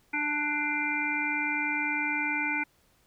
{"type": "harmonic tone with a mistuned harmonic", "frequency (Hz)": 296.7, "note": "D4", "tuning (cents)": 18, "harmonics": [1, 3, 5, 7, 8], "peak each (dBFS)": [-35, -35, -34, -32, -31], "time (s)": [0.13, 2.64], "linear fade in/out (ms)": 10, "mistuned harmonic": 3, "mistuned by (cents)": -16, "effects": ["pink hiss -66 dBFS RMS until 3.06 s"]}